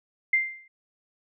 sine tone with exponential decay, 2093 Hz, C7, in tune, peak -16 dBFS, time 0.33-0.68 s, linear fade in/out 5 ms, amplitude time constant 76 ms, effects none

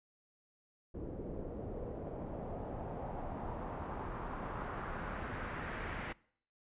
pink noise with low-pass filter sweep, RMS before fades -42 dBFS, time 0.94-6.13 s, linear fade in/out 10 ms, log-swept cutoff 400 to 2000 Hz, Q 1.8, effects noise-tail reverb RT60 0.6 s tail -23 dB re dry + resampled to 8000 Hz

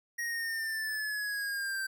square linear sweep, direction down, 1886 to 1558 Hz, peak -33 dBFS, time 0.18-1.87 s, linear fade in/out 10 ms, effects none

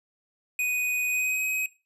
square tone with pitch glide, 2489 to 2528 Hz, D#7 to D#7, 0 to +27 cents, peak -25 dBFS, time 0.59-1.66 s, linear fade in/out 2 ms, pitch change +27 cents, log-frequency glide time 1.08-1.41 s, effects noise-tail reverb RT60 0.3 s tail -20 dB re dry + resampled to 32000 Hz

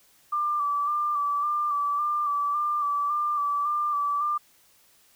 sine tone with vibrato, 1174.7 Hz, D6, in tune, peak -23 dBFS, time 0.32-4.38 s, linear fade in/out 10 ms, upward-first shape square, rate 1.8 Hz, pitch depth 28 cents each way, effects white hiss -60 dBFS RMS until 5.15 s

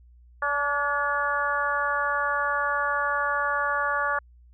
harmonic tone with a mistuned harmonic, 287.7 Hz, D4, 36 cents flat, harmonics 2 / 3 / 4 / 5 / 6, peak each -32 / -32 / -27 / -28 / -30 dBFS, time 0.42-4.19 s, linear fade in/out 5 ms, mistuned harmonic 6, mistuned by -21 cents, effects added 60 Hz sine -50 dBFS peak until 4.53 s

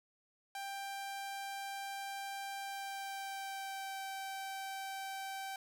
sawtooth tone with pitch glide, 789 to 776.3 Hz, G5 to G5, +11 to -17 cents, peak -37 dBFS, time 0.55-5.56 s, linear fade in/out 2 ms, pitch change -28 cents, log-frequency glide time 2.59-4.02 s, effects none

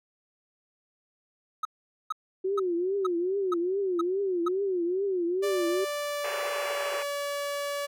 triangle tone bursts, 1273 Hz, D#6, 39 cents sharp, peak -24 dBFS, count 7, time 1.63-4.484 s, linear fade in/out 5 ms, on 22 ms, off 450 ms
sine tone with vibrato, 368.9 Hz, F#4, 5 cents flat, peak -25 dBFS, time 2.44-5.85 s, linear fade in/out 10 ms, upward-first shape triangle, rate 2.4 Hz, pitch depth 170 cents each way
sawtooth tone with pitch glide, 587.3 to 571.9 Hz, D5 to D5, 0 to -46 cents, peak -26 dBFS, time 5.42-7.87 s, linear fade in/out 20 ms, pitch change -46 cents, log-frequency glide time 5.81-6.9 s
pink band-pass noise, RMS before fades -36 dBFS, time 6.24-7.03 s, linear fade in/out 5 ms, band 380 to 3000 Hz, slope 96 dB/octave
effects none

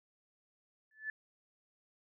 sine tone with exponential growth, 1741 Hz, A6, 19 cents flat, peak -33 dBFS, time 0.91-1.1 s, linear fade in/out 2 ms, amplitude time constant 41 ms, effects none

